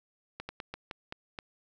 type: slowing click train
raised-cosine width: 0.3 ms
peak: -22 dBFS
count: 7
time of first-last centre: 0.4-1.388 s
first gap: 90 ms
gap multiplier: 1.24
effects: none